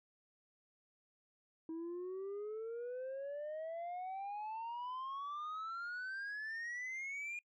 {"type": "exponential sweep", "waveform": "sine", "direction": "up", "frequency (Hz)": [320.3, 2438], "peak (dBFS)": -38, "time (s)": [1.69, 7.39], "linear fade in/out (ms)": 2, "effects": ["noise-tail reverb RT60 0.1 s tail -26 dB re dry", "tanh soft clip ceiling -40 dBFS"]}